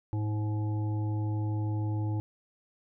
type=harmonic tone with a mistuned harmonic; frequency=106.6 Hz; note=G#2; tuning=46 cents sharp; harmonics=1 / 3 / 5 / 7 / 8; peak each=-28 / -37 / -49 / -53 / -45 dBFS; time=0.13-2.2 s; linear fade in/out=0 ms; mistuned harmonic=5; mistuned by=-29 cents; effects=none